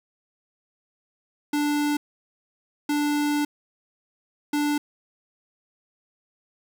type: tone bursts at uneven times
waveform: square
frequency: 293.7 Hz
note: D4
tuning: in tune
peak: -22 dBFS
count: 3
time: 1.53-1.97 / 2.89-3.45 / 4.53-4.78 s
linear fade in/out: 5 ms
effects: 10-bit